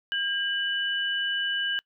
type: tone pair together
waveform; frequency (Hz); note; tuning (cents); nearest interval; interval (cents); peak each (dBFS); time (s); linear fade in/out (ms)
sine; 1611.4 / 2969; G6 / F#7; +47 / +5; major seventh; 1058; -28; 0.12-1.79; 0
effects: noise-tail reverb RT60 0.1 s tail -25 dB re dry